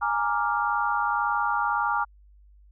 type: chord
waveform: sine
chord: Bb dominant seventh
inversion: third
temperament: equal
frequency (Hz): 830.6 / 932.3 / 1174.7 / 1396.9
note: Ab5 / Bb5 / D6 / F6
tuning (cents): 0 / 0 / 0 / 0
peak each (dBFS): -28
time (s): 0.01-2.05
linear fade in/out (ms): 20
effects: added 50 Hz sine -51 dBFS peak until 2.71 s